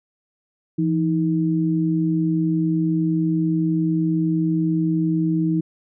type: tone pair together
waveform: sine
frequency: 167.61 / 316.4 Hz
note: E3 / D#4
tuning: +29 / +29 cents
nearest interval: major seventh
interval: 1100 cents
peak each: -20 dBFS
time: 0.78-5.61 s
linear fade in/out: 10 ms
effects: none